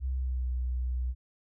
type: tone with pitch glide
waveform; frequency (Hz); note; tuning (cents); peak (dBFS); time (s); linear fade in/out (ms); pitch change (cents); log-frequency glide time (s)
sine; 65 to 62.32; C2 to B1; -11 to +16; -28; 0-1.15; 50; -73; 0.11-0.48
effects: none